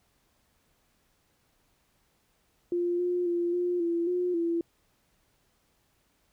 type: tone with pitch steps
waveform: sine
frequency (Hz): 349.4 / 355.5 / 345.9 / 354.1 / 339.3 / 358 / 337.3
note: F4 / F4 / F4 / F4 / F4 / F4 / E4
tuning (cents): +1 / +31 / -17 / +24 / -50 / +43 / +40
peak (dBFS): -25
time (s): 2.72-4.61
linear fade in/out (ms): 2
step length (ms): 270
effects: pink hiss -70 dBFS RMS until 6.32 s